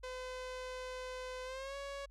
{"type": "tone with pitch glide", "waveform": "sawtooth", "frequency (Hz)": [509, 558.3], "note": ["C5", "C#5"], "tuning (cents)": [-48, 12], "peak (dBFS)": -38, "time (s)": [0.03, 2.06], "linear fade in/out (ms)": 10, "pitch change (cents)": 160, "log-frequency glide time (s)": [1.44, 1.76], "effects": ["added 48 Hz sine -55 dBFS peak until 2.1 s", "low-pass 7000 Hz 12 dB/octave"]}